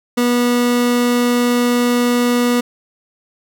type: tone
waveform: 30% pulse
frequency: 242.9 Hz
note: B3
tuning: 29 cents flat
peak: -10 dBFS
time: 0.17-2.61 s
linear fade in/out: 10 ms
effects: none